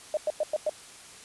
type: tone bursts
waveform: sine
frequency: 612 Hz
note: D#5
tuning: 29 cents flat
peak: -23 dBFS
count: 5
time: 0.14-0.695 s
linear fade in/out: 2 ms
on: 31 ms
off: 100 ms
effects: white hiss -48 dBFS RMS until 1.24 s + resampled to 24000 Hz